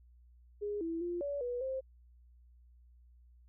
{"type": "tone with pitch steps", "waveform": "sine", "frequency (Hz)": [412.9, 330.7, 348.6, 570, 488, 527], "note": ["G#4", "E4", "F4", "C#5", "B4", "C5"], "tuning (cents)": [-10, 6, -3, 48, -21, 12], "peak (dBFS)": -34, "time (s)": [0.61, 1.81], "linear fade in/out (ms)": 20, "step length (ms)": 200, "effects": ["added 60 Hz sine -58 dBFS peak until 3.48 s"]}